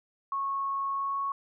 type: tone with pitch glide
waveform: sine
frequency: 1099 to 1106.6 Hz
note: C#6 to C#6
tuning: -15 to -3 cents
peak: -28 dBFS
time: 0.32-1.32 s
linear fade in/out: 2 ms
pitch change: +12 cents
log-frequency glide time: 0.9-1.19 s
effects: none